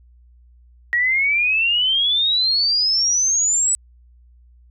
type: exponential sweep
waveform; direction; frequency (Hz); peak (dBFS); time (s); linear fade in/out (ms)
sine; up; 1889 to 7990; -15; 0.93-3.75; 0
effects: added 60 Hz sine -47 dBFS peak until 4.7 s